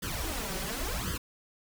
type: noise with flanger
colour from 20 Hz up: pink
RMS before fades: -34 dBFS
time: 0.02-1.18 s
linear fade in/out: 10 ms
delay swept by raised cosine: 0.62 to 5.32 ms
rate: 0.92 Hz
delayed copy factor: +0.95
effects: none